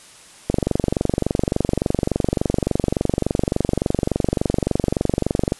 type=click train; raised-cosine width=2 ms; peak=-4 dBFS; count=119; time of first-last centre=0.5-5.521 s; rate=23.5 Hz; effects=white hiss -45 dBFS RMS until 5.59 s + resampled to 24000 Hz